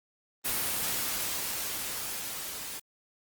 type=noise with level ramp; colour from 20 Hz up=white; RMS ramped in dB=-29 to -39 dBFS; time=0.44-2.8 s; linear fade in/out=20 ms; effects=Opus 24 kbps